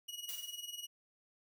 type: tone with tremolo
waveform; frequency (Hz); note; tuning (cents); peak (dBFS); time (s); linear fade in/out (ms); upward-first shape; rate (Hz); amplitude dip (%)
sawtooth; 2905; F#7; -32; -37; 0.08-0.87; 10; sine; 20; 75
type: noise with exponential decay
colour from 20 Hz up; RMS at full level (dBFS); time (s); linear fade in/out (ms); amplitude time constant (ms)
blue; -42; 0.29-0.73; 0; 95
effects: none